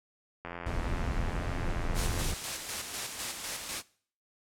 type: click train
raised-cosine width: 0.5 ms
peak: -24 dBFS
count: 153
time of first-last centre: 0.45-2.211 s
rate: 86.3 Hz
type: noise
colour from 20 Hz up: brown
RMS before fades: -32 dBFS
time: 0.66-2.34 s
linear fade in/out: 5 ms
type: noise with tremolo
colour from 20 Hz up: white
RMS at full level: -34 dBFS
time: 1.94-3.83 s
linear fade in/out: 50 ms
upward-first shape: square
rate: 4 Hz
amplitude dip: 40%
effects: noise-tail reverb RT60 0.5 s tail -21 dB re dry + low-pass 10000 Hz 12 dB/octave